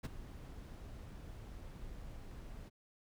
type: noise with ADSR envelope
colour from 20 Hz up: brown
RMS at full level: -33 dBFS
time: 0.03-2.7 s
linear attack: 21 ms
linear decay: 20 ms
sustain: -16 dB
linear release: 27 ms
effects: none